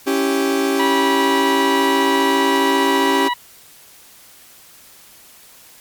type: chord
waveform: 40% pulse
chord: C# diminished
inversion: none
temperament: equal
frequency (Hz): 277.2 / 329.6 / 392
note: C#4 / E4 / G4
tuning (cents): 0 / 0 / 0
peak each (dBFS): -18 / -24 / -18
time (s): 0.06-3.29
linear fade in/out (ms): 20
type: harmonic tone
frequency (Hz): 974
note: B5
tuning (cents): -24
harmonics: 1 / 2 / 3 / 4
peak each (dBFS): -18 / -24 / -28 / -30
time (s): 0.79-3.34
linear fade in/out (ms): 10
effects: white hiss -45 dBFS RMS until 5.8 s + MP3 96 kbps